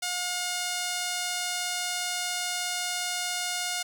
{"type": "tone", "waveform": "5% pulse", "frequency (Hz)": 717, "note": "F5", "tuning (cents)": 45, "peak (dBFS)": -17, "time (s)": [0.02, 3.83], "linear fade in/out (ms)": 10, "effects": []}